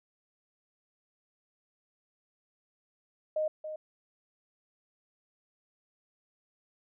sine tone with echo, 619 Hz, D#5, 9 cents flat, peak -27 dBFS, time 3.36-3.48 s, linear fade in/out 5 ms, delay 280 ms, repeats 1, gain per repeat -9 dB, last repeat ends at 3.76 s, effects none

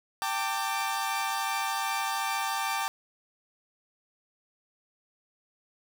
sawtooth chord, G suspended second, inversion none, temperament equal with one note detuned, 784 / 897.5 / 1174.7 Hz, G5 / A5 / D6, 0 / +34 / 0 cents, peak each -29 dBFS, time 0.22-2.88 s, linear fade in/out 0 ms, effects none

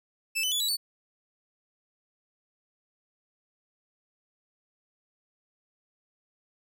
sawtooth tone with pitch steps, 2637 / 3012 / 3440 / 3928 / 4486 Hz, E7 / F#7 / A7 / B7 / C#8, 0 / +30 / -40 / -10 / +20 cents, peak -23 dBFS, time 0.35-0.77 s, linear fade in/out 20 ms, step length 84 ms, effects none

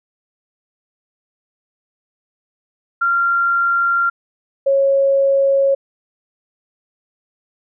sine tone pair in turn, 1383 / 548.8 Hz, F6 / C#5, -17 / -17 cents, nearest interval octave + major third, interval 1600 cents, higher first, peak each -13 / -11 dBFS, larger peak second, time 3.01-4.1 / 4.66-5.75 s, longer neither, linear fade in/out 10 ms, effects none

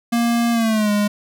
square tone with pitch glide, 234.8 to 206.8 Hz, A#3 to G#3, +13 to -7 cents, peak -16 dBFS, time 0.12-1.08 s, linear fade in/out 10 ms, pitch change -220 cents, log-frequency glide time 0.52-0.91 s, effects none

